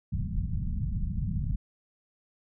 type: low-pass noise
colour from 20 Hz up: pink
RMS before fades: -30 dBFS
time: 0.12-1.56 s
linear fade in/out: 10 ms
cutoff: 200 Hz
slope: 48 dB/octave
effects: none